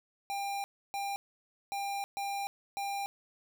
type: tone bursts at uneven times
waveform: square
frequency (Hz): 798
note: G5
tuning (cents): +31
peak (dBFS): -34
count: 5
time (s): 0.3-0.64 / 0.94-1.16 / 1.72-2.04 / 2.17-2.47 / 2.77-3.06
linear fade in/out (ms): 0
effects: none